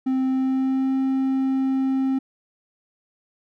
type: tone with pitch glide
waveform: triangle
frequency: 261.6 to 265.7 Hz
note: C4 to C4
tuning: 0 to +27 cents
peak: -17 dBFS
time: 0.06-2.19 s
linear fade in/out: 10 ms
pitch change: +27 cents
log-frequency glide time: 0.26-0.96 s
effects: none